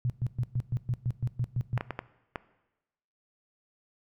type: tone bursts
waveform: sine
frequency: 123.7 Hz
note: B2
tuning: 3 cents sharp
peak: -25 dBFS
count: 11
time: 0.05-1.778 s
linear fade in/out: 0 ms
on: 48 ms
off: 120 ms
type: clicks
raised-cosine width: 0.5 ms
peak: -17 dBFS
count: 5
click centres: 1.777 / 1.809 / 1.907 / 1.991 / 2.358 s
effects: noise-tail reverb RT60 1.0 s tail -18 dB re dry